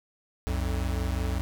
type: tone pair together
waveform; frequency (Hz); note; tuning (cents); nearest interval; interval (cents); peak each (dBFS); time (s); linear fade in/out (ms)
square; 62 / 87.56; B1 / F2; +7 / +5; tritone; 598; -29 / -31; 0.47-1.41; 0
effects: none